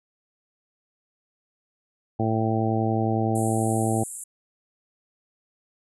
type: harmonic tone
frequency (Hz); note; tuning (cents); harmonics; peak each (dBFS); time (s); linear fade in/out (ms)
111.2; A2; +19; 1 / 2 / 3 / 4 / 5 / 6 / 7; -25 / -27 / -28 / -32 / -35 / -32 / -29; 2.19-4.04; 10
type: band-pass noise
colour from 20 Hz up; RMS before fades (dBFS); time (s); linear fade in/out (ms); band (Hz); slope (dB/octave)
white; -37; 3.35-4.24; 5; 7300 to 11000; 96
effects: none